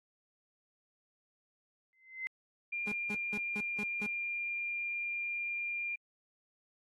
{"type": "tone with exponential growth", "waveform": "sine", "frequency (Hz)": 2063, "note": "C7", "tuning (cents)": -25, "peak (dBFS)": -32, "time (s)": [1.93, 2.27], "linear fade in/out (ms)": 0, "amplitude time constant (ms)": 72}
{"type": "tone", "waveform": "sine", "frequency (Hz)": 2397, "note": "D7", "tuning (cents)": 35, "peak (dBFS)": -34, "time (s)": [2.72, 5.96], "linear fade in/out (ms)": 10}
{"type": "tone bursts", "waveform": "35% pulse", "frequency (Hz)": 207.7, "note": "G#3", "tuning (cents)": 0, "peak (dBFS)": -36, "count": 6, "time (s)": [2.87, 4.064], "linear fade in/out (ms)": 2, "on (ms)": 49, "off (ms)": 180}
{"effects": ["AAC 32 kbps"]}